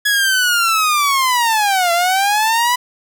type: linear two-way sweep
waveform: sawtooth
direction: down then up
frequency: 1688 to 676 to 995 Hz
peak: -9 dBFS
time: 0.05-2.76 s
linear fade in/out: 10 ms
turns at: 1.92 s
effects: none